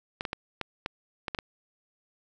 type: clicks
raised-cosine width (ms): 0.3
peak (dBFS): -15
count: 8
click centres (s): 0.209 / 0.252 / 0.331 / 0.613 / 0.861 / 1.282 / 1.348 / 1.388
effects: none